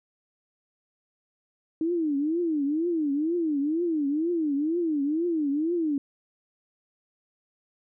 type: tone with vibrato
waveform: sine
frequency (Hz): 312.2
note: D#4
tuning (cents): +6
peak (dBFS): -23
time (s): 1.81-5.98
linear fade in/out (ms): 2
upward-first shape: triangle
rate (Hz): 2.1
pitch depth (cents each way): 230
effects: none